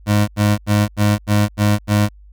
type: tone bursts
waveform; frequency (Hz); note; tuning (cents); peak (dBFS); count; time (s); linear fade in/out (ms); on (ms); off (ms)
25% pulse; 104; G#2; +3; -8; 7; 0.06-2.092; 50; 220; 82
effects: added 50 Hz sine -40 dBFS peak until 2.32 s